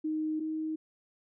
sine tone pair in turn, 311.1 / 314.2 Hz, D#4 / D#4, 0 / +17 cents, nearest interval unison, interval 17 cents, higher second, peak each -29 / -31 dBFS, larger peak first, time 0.04-0.4 / 0.4-0.76 s, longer neither, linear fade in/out 10 ms, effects none

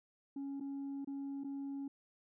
sine tone with dropouts, 277.2 Hz, C#4, in tune, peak -37 dBFS, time 0.36-1.88 s, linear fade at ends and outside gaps 5 ms, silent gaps 0.6-0.607 / 1.047-1.073 / 1.437-1.444 s, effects tanh soft clip ceiling -38 dBFS

